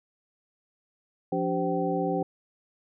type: tone cluster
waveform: sine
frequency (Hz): 174.5 / 288.9 / 387.6 / 518 / 768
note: F3 / D4 / G4 / C5 / G5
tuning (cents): -1 / -28 / -20 / -17 / -36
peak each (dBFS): -31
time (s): 1.32-2.23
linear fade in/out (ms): 5
effects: none